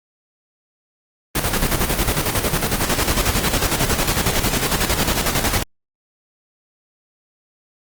pink noise with tremolo, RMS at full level -17 dBFS, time 1.35-5.63 s, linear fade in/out 5 ms, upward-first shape square, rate 11 Hz, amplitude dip 55%, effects Opus 24 kbps

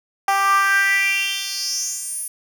10% pulse tone with high-pass filter sweep, 393.1 Hz, G4, 5 cents sharp, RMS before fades -20 dBFS, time 0.28-2.28 s, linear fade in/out 2 ms, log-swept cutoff 840 to 11000 Hz, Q 5.3, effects none

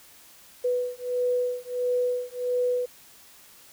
sine beating tone pair, 493.9 / 495.4 Hz, B4 / B4, 0 / +5 cents, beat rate 1.5 Hz, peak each -27 dBFS, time 0.64-2.86 s, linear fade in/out 10 ms, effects white hiss -52 dBFS RMS until 3.72 s

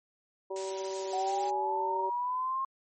harmonic tone, 191.7 Hz, G3, 38 cents flat, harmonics 2 / 3 / 4 / 5, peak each -35 / -39 / -49 / -42 dBFS, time 0.5-2.1 s, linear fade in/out 10 ms
blue noise, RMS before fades -38 dBFS, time 0.56-1.5 s, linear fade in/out 2 ms
sine linear sweep, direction up, 744 to 1075 Hz, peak -29 dBFS, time 1.13-2.65 s, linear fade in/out 5 ms
effects MP3 32 kbps

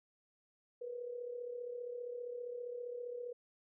sine tone with amplitude modulation, 485.7 Hz, B4, 29 cents flat, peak -38 dBFS, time 0.81-3.33 s, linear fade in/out 10 ms, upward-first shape sine, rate 35.1 Hz, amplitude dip 60%, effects none

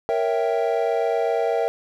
triangle chord, A# diminished seventh, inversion none, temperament equal, 466.2 / 554.4 / 659.3 / 784 Hz, A#4 / C#5 / E5 / G5, 0 / 0 / 0 / 0 cents, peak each -21 / -26 / -22 / -25 dBFS, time 0.09-1.68 s, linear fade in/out 0 ms, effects none

